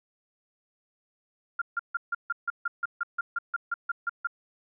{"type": "tone bursts", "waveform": "sine", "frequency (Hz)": 1397, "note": "F6", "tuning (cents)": 0, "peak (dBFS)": -25, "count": 16, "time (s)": [1.59, 4.272], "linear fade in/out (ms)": 5, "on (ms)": 27, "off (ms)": 150, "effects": []}